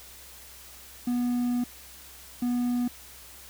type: tone bursts at uneven times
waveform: triangle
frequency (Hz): 244.1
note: B3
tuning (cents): -20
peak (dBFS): -22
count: 2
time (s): 1.07-1.64 / 2.42-2.88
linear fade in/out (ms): 5
effects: added 64 Hz sine -55 dBFS peak until 3.49 s + white hiss -48 dBFS RMS until 3.49 s